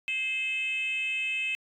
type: tone with frequency modulation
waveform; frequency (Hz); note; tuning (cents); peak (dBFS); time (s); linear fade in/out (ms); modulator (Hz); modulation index
sine; 2588; E7; -32; -26; 0.08-1.55; 0; 493; 0.59
effects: tanh soft clip ceiling -24 dBFS